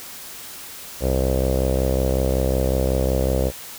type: tone with low-pass filter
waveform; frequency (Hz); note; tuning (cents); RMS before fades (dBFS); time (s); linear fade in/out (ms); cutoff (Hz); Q
sawtooth; 65.41; C2; 0; -20; 1-3.52; 50; 540; 5.2
effects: white hiss -37 dBFS RMS until 3.78 s